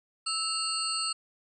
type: tone cluster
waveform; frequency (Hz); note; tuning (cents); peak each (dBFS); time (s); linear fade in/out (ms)
sine; 1307 / 2770 / 4328 / 4613 / 8190; E6 / F7 / C#8 / D8 / C9; -15 / -15 / -42 / -32 / -38; -35 / -37 / -33 / -35 / -35; 0.26-1.13; 10
effects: none